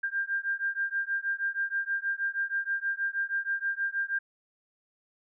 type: beating tone pair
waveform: sine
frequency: 1592 / 1598.3 Hz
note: G6 / G6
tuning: +26 / +33 cents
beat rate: 6.3 Hz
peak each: -31 dBFS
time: 0.03-4.19 s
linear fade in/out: 10 ms
effects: none